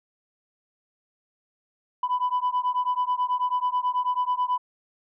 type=beating tone pair; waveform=sine; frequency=991 / 1000.2 Hz; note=B5 / B5; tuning=+6 / +22 cents; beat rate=9.2 Hz; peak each=-24 dBFS; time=2.03-4.58 s; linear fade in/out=5 ms; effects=tanh soft clip ceiling -18 dBFS